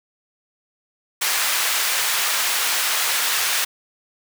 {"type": "high-pass noise", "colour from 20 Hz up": "pink", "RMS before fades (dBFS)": -21, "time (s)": [1.21, 3.65], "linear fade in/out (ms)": 10, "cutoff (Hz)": 1300, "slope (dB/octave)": 12, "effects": []}